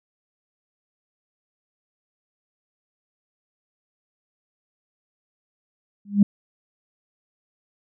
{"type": "tone with exponential growth", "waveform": "sine", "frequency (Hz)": 202.6, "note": "G#3", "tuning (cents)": -43, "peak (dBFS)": -7, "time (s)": [6.05, 6.23], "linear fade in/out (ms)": 5, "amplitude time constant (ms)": 37, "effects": ["tanh soft clip ceiling -3 dBFS"]}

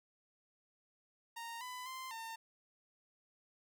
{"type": "tone with pitch steps", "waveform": "sawtooth", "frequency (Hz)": [927, 1001, 1041, 906], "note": ["A#5", "B5", "C6", "A#5"], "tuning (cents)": [-10, 23, -9, -50], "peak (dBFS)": -40, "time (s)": [1.36, 2.36], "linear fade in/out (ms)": 10, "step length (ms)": 250, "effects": []}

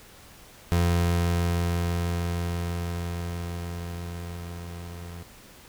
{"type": "tone with level ramp", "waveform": "30% pulse", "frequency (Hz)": 86.2, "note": "F2", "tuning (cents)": -22, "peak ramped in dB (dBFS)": [-17, -35], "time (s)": [0.72, 5.23], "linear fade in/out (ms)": 0, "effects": ["pink hiss -50 dBFS RMS until 5.68 s"]}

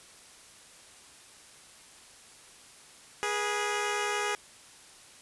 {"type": "tone pair together", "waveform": "10% pulse", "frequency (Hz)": [414.9, 485.3], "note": ["G#4", "B4"], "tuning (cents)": [-2, -30], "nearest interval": "minor third", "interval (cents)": 272, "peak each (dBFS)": [-21, -27], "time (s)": [3.23, 4.35], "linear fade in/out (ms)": 0, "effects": ["white hiss -53 dBFS RMS until 5.21 s", "resampled to 24000 Hz"]}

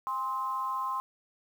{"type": "tone with amplitude modulation", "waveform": "sine", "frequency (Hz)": 1046.5, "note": "C6", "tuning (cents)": 0, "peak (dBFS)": -26, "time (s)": [0.07, 1], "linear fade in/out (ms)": 0, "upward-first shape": "sine", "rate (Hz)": 235, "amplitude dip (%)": 75, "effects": ["9-bit"]}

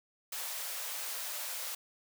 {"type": "high-pass noise", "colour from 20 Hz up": "white", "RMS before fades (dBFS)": -39, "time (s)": [0.32, 1.75], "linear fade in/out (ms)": 5, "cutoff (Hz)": 480, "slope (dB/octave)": 96, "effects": []}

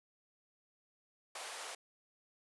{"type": "high-pass noise", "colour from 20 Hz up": "pink", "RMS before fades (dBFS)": -45, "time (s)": [1.35, 1.75], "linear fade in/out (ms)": 5, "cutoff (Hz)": 540, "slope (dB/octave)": 24, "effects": ["resampled to 24000 Hz"]}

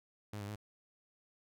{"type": "tone with pitch steps", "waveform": "sawtooth", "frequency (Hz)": [104.6, 100.8, 105.4], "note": ["G#2", "G2", "G#2"], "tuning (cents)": [13, 49, 26], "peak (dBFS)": -37, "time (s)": [0.33, 0.558], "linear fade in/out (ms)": 5, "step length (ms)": 76, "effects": []}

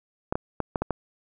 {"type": "clicks", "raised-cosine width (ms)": 1, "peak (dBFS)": -11, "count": 6, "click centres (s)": [0.325, 0.355, 0.603, 0.758, 0.82, 0.907], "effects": []}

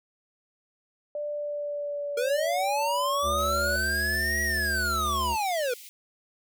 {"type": "tone with pitch glide", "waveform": "sine", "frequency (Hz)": [590, 571.6], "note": ["D5", "D5"], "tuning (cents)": [8, -47], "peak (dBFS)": -29, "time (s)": [1.15, 3.76], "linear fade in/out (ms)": 2, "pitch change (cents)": -55, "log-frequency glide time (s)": [1.28, 2.38]}
{"type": "linear two-way sweep", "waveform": "square", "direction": "up then down", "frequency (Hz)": [466.2, 1920, 466.2], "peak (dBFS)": -26, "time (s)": [2.17, 5.74], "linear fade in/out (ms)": 5, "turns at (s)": 4.42}
{"type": "harmonic tone", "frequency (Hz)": 72.8, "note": "D2", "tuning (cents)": -15, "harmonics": [1, 3, 5, 7, 9], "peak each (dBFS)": [-32, -40, -40, -46, -42], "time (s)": [3.22, 5.37], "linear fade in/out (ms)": 50}
{"type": "high-pass noise", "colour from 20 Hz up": "white", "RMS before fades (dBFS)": -46, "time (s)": [3.38, 5.89], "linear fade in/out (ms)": 0, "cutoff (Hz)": 2000, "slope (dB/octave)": 96}
{"effects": []}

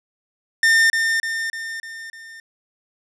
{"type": "tone with echo", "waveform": "45% pulse", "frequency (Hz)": 1810, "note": "A6", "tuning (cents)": 48, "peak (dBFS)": -12, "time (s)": [0.63, 0.9], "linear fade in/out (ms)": 2, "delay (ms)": 300, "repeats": 5, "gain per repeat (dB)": -5, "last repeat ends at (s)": 2.4, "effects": ["low-pass 9000 Hz 12 dB/octave"]}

